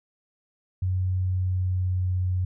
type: tone with pitch glide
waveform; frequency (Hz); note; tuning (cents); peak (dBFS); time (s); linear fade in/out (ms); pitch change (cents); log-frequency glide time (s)
sine; 92.5 to 91.54; F#2 to F#2; 0 to -18; -22; 0.82-2.45; 5; -18; 1.15-2.14
effects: none